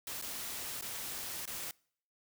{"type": "noise with dropouts", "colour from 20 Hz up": "white", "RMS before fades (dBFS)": -41, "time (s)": [0.07, 1.71], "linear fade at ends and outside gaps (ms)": 1, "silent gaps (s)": [[0.214, 0.223], [0.811, 0.823], [1.455, 1.476]], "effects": ["noise-tail reverb RT60 0.6 s tail -26 dB re dry"]}